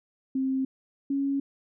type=tone pair in turn; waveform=sine; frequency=264.8 / 276.9 Hz; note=C4 / C#4; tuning=+21 / -2 cents; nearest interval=minor second; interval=77 cents; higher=second; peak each=-24 dBFS; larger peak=neither; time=0.35-0.65 / 1.1-1.4 s; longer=neither; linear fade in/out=5 ms; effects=none